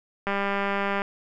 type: click train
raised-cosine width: 0.5 ms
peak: -12 dBFS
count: 150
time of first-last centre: 0.27-1.019 s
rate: 199 Hz
effects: none